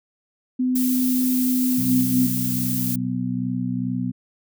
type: tone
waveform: sine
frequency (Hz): 253.6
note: B3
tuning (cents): +46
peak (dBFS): -18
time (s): 0.59-2.27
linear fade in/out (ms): 10
type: noise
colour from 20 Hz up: violet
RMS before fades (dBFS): -27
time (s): 0.75-2.96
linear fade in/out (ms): 10
type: harmonic tone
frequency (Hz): 62.4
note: B1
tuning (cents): +19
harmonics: 2 / 3 / 4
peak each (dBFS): -28 / -27 / -25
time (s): 1.77-4.12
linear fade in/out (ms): 20
effects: none